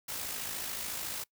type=noise with amplitude modulation; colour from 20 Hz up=white; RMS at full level=-36 dBFS; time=0.08-1.24 s; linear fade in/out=10 ms; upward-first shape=sine; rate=53.9 Hz; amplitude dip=40%; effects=noise-tail reverb RT60 0.1 s tail -22 dB re dry